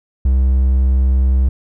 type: tone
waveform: triangle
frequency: 65.1 Hz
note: C2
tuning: 8 cents flat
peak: -8 dBFS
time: 0.25-1.49 s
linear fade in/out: 5 ms
effects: none